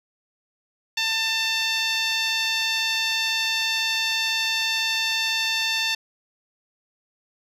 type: tone with band-pass filter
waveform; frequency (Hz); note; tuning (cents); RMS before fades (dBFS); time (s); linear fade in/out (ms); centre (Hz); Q
10% pulse; 894; A5; +27; -24; 0.97-5.95; 5; 3400; 0.91
effects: none